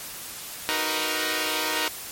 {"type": "chord", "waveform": "5% pulse", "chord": "B major seventh", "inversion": "first", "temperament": "equal", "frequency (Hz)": [311.1, 370, 466.2, 493.9], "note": ["D#4", "F#4", "A#4", "B4"], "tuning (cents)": [0, 0, 0, 0], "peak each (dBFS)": [-17, -21, -18, -20], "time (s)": [0.69, 1.88], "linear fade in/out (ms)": 0, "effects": ["white hiss -37 dBFS RMS until 2.11 s", "MP3 64 kbps"]}